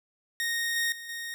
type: tone with level steps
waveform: sawtooth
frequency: 1859 Hz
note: A#6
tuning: 5 cents flat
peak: -24 / -22 / -36 / -31 dBFS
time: 0.4-1.34 s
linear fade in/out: 0 ms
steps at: 0.76 / 0.92 / 1.09 s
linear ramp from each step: 2 ms
effects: none